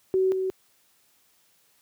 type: tone pair in turn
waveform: sine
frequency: 377.2 / 377.2 Hz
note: F#4 / F#4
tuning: +33 / +33 cents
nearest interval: unison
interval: 0 cents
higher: neither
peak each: -19 / -24 dBFS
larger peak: first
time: 0.14-0.32 / 0.32-0.5 s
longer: neither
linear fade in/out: 0 ms
effects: white hiss -64 dBFS RMS until 1.81 s + high-pass 60 Hz 12 dB/octave